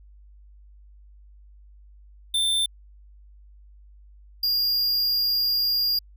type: tone pair in turn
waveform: square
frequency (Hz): 3562 / 4821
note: A7 / D8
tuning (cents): +21 / +45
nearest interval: perfect fourth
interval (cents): 524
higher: second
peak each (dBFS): -21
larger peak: neither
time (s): 2.34-2.66 / 4.43-5.99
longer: second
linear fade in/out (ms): 5
effects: added 50 Hz sine -47 dBFS peak until 6.16 s